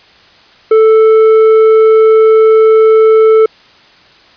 sine tone with tanh clipping, 440 Hz, A4, in tune, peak -4 dBFS, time 0.71-3.46 s, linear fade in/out 5 ms, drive 7 dB, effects white hiss -42 dBFS RMS until 4.36 s + resampled to 11025 Hz

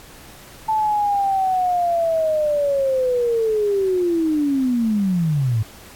sine linear sweep, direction down, 880 to 103.83 Hz, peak -16 dBFS, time 0.68-5.63 s, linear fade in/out 10 ms, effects pink hiss -43 dBFS RMS until 5.95 s + AAC 64 kbps

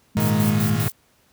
sine tone, 210 Hz, G#3, 19 cents sharp, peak -20 dBFS, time 0.15-0.76 s, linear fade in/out 10 ms
40% pulse chord, Ab suspended second, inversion none, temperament equal, 103.83 / 116.54 / 155.56 Hz, Ab2 / Bb2 / Eb3, 0 / 0 / 0 cents, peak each -23 dBFS, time 0.17-0.88 s, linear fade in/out 0 ms
violet noise with tremolo, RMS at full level -29 dBFS, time 0.2-0.92 s, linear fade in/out 2 ms, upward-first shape square, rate 5 Hz, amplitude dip 75%
effects pink hiss -60 dBFS RMS until 1.32 s + high-pass 60 Hz 12 dB/octave

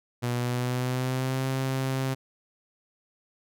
sawtooth tone with pitch glide, 121.5 to 132.5 Hz, B2 to C3, -28 to +22 cents, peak -22 dBFS, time 0.22-2.15 s, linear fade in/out 20 ms, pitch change +150 cents, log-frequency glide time 0.33-1.47 s, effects none

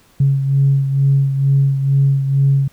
sine beating tone pair, 137.5 / 139.7 Hz, C#3 / C#3, -14 / +14 cents, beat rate 2.2 Hz, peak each -11 / -19 dBFS, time 0.2-2.68 s, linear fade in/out 5 ms, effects tanh soft clip ceiling -4 dBFS + pink hiss -52 dBFS RMS until 2.72 s

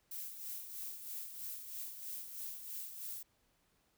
violet noise with tremolo, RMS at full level -43 dBFS, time 0.11-3.23 s, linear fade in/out 5 ms, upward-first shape sine, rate 3.1 Hz, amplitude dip 55%, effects pink hiss -75 dBFS RMS until 3.97 s

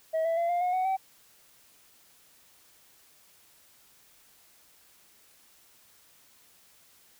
sine tone with pitch steps, 642 / 661.2 / 681 / 701.3 / 722.3 / 743.9 / 766.1 Hz, E5 / E5 / F5 / F5 / F#5 / F#5 / G5, -46 / +5 / -44 / +7 / -42 / +9 / -40 cents, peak -22 dBFS, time 0.13-0.97 s, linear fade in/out 20 ms, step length 120 ms, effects tanh soft clip ceiling -24 dBFS + white hiss -60 dBFS RMS until 7.19 s

